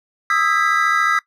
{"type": "chord", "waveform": "triangle", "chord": "E major seventh", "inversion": "third", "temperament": "equal with one note detuned", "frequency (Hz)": [1244.5, 1318.5, 1628.9, 1975.5], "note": ["D#6", "E6", "G#6", "B6"], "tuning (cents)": [0, 0, -34, 0], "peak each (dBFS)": [-18, -17, -20, -19], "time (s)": [0.3, 1.19], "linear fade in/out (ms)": 2, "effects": ["noise-tail reverb RT60 0.1 s tail -20 dB re dry"]}